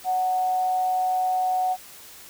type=tone with amplitude modulation; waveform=sine; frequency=740 Hz; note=F#5; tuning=in tune; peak=-19 dBFS; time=0.04-1.77 s; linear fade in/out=50 ms; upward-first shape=sine; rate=169 Hz; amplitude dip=30%; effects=white hiss -45 dBFS RMS until 2.29 s